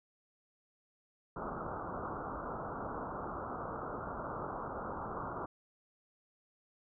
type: low-pass noise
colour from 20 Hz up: white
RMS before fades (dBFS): -41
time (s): 1.36-5.46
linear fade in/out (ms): 5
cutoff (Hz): 1400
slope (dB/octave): 96
effects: none